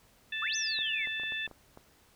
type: harmonic tone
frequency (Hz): 880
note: A5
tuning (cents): 0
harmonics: 2 / 3 / 4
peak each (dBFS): -36 / -37 / -38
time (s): 0.32-1.47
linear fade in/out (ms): 5
type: exponential two-way sweep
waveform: sine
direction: up then down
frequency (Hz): 1111 to 6320 to 2013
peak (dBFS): -32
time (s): 0.42-1.06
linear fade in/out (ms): 5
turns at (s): 0.56
type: clicks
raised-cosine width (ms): 1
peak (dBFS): -34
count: 8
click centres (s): 0.789 / 1.073 / 1.198 / 1.235 / 1.322 / 1.477 / 1.513 / 1.774
effects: pink hiss -63 dBFS RMS until 2.15 s